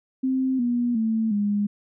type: tone with pitch steps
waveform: sine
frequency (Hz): 261.6 / 241.3 / 222.5 / 205.2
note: C4 / B3 / A3 / G#3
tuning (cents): 0 / -40 / +20 / -21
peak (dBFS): -20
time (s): 0.23-1.67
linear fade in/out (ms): 10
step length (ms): 360
effects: none